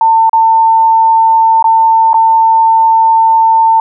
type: tone with dropouts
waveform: sine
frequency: 898 Hz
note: A5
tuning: 35 cents sharp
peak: -4 dBFS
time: 0.01-3.8 s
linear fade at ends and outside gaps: 2 ms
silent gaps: 0.295-0.331 / 1.626-1.642 / 2.132-2.142 s
effects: none